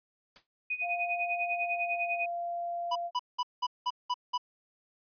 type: noise with exponential decay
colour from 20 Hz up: white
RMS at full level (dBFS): -47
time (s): 0.36-0.47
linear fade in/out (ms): 0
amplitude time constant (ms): 22
type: tone with tremolo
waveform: sine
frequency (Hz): 2489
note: D#7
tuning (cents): 0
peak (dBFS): -28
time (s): 0.7-2.26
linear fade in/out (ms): 5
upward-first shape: sine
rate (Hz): 10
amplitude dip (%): 85
type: tone with pitch glide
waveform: sine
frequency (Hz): 698.5 to 691.3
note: F5 to F5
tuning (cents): 0 to -18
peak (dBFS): -32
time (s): 0.81-3.11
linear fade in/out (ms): 50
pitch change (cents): -18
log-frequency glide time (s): 1.46-2.22
type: tone bursts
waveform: square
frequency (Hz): 987.8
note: B5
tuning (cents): 0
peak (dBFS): -28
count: 7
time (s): 2.91-4.379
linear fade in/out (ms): 10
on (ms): 47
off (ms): 190
effects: resampled to 11025 Hz